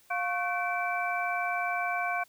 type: tone cluster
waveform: sine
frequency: 707 / 1101 / 1520 / 2321 Hz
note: F5 / C#6 / F#6 / D7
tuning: +21 / -12 / +46 / -21 cents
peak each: -31 / -35 / -34 / -34 dBFS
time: 0.1-2.24 s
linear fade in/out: 10 ms
effects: white hiss -62 dBFS RMS until 2.28 s